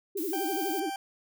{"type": "tone with vibrato", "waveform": "sine", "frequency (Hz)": 351.7, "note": "F4", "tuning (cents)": 12, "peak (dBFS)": -30, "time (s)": [0.15, 0.9], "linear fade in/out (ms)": 10, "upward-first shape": "sine", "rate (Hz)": 12, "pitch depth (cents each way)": 250}
{"type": "noise", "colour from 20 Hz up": "violet", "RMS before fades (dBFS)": -38, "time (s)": [0.17, 0.8], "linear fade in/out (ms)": 5}
{"type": "tone", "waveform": "40% pulse", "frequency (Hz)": 784, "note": "G5", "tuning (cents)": 0, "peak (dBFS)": -32, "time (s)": [0.33, 0.96], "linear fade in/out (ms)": 2}
{"effects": []}